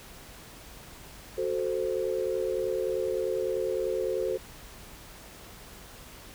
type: chord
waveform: sine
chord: F# diminished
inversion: none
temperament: equal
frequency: 370 / 440 / 523.3 Hz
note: F#4 / A4 / C5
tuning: 0 / 0 / 0 cents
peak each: -31 dBFS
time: 1.37-4.38 s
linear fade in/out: 20 ms
effects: added 50 Hz sine -56 dBFS peak until 6.34 s + pink hiss -48 dBFS RMS until 6.34 s